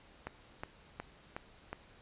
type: click train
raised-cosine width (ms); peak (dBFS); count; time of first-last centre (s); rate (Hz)
0.5; -24; 5; 0.27-1.73; 2.74
effects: pink hiss -60 dBFS RMS until 2.01 s + resampled to 8000 Hz